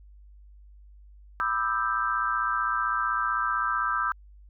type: chord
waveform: sine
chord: E minor seventh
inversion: second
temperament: equal with one note detuned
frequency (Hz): 987.8 / 1202.8 / 1318.5 / 1568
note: B5 / D6 / E6 / G6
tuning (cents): 0 / +41 / 0 / 0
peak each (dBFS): -33 / -29 / -28 / -30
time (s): 1.4-4.12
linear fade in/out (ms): 0
effects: added 50 Hz sine -48 dBFS peak until 4.49 s